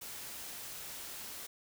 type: noise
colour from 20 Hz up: white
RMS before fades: -45 dBFS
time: 0.01-1.47 s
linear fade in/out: 10 ms
effects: none